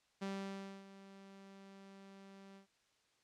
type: tone with ADSR envelope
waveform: sawtooth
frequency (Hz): 195.4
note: G3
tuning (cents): -5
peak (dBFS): -35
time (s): 0.21-2.67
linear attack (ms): 16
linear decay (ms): 610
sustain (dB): -16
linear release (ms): 110
effects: white hiss -75 dBFS RMS until 3.23 s + low-pass 6000 Hz 12 dB/octave